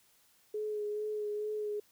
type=tone with vibrato; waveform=sine; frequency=421.8 Hz; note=G#4; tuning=27 cents sharp; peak=-33 dBFS; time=0.54-1.8 s; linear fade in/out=5 ms; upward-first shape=sine; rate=2.3 Hz; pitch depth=21 cents each way; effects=white hiss -67 dBFS RMS until 1.91 s